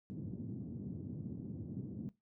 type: band-pass noise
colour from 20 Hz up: white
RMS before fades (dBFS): -44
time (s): 0.1-2.09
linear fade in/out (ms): 0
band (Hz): 100 to 250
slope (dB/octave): 24
effects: noise-tail reverb RT60 0.2 s tail -19 dB re dry